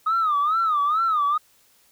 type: tone with vibrato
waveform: sine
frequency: 1244.5 Hz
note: D#6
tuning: in tune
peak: -17 dBFS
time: 0.06-1.38 s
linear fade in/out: 10 ms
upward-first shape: sine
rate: 2.3 Hz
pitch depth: 150 cents each way
effects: tanh soft clip ceiling -15 dBFS + white hiss -59 dBFS RMS until 1.91 s